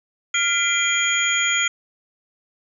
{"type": "tone cluster", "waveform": "sine", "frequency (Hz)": [1399, 2026, 2381, 3231, 6810], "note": ["F6", "B6", "D7", "G#7", "G#8"], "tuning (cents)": [3, 44, 23, -48, 42], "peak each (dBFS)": -24, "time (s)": [0.34, 1.68], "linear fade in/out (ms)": 5, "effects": []}